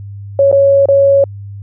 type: tone with dropouts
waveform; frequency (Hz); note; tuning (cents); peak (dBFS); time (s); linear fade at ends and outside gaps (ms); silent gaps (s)
sine; 554.4; C#5; 0; -5; 0.39-1.24; 2; 0.515-0.526 / 0.857-0.886
effects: added 100 Hz sine -25 dBFS peak until 1.62 s